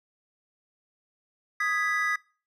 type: chord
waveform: triangle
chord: G# minor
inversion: second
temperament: equal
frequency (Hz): 1244.5 / 1661.2 / 1975.5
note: D#6 / G#6 / B6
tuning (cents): 0 / 0 / 0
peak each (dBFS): -28 / -28 / -26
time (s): 1.6-2.16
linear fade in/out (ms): 5
effects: noise-tail reverb RT60 0.4 s tail -24 dB re dry